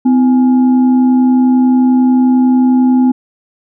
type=tone with frequency modulation; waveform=sine; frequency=254.4 Hz; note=C4; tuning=48 cents flat; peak=-6 dBFS; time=0.05-3.12 s; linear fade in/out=10 ms; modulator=580 Hz; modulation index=0.31; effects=none